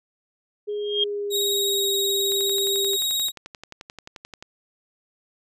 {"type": "tone with pitch glide", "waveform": "sine", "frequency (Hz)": [415.3, 397], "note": ["G#4", "G4"], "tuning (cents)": [0, 22], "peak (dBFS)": -25, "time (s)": [0.67, 2.97], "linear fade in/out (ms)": 20, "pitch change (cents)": -78, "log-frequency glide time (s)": [0.79, 1.9]}
{"type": "tone with exponential growth", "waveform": "sine", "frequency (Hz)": 3232, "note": "G#7", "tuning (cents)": -48, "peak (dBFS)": -16, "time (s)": [0.69, 1.04], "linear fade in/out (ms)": 5, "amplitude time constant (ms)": 75}
{"type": "tone with vibrato", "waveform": "sawtooth", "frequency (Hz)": 3784, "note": "A#7", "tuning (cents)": 25, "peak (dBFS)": -19, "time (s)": [1.3, 3.32], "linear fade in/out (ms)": 50, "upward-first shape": "triangle", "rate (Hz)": 19, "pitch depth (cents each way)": 22}
{"type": "click train", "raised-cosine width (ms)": 0.2, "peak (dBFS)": -21, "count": 25, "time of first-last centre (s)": [2.32, 4.425], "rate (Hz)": 11.4}
{"effects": []}